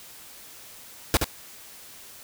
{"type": "noise with echo", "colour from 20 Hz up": "pink", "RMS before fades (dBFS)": -19, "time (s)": [1.14, 1.17], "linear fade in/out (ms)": 0, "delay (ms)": 73, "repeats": 1, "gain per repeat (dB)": -5, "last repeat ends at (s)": 1.243, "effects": ["white hiss -46 dBFS RMS until 2.23 s"]}